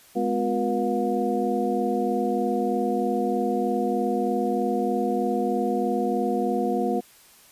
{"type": "tone cluster", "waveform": "sine", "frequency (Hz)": [209.2, 252.4, 360.1, 479.5, 716], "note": ["G#3", "B3", "F#4", "A#4", "F5"], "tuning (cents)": [13, 38, -47, 49, 43], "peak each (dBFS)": -28, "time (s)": [0.15, 7.01], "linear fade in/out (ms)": 20, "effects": ["white hiss -53 dBFS RMS until 7.51 s", "resampled to 32000 Hz"]}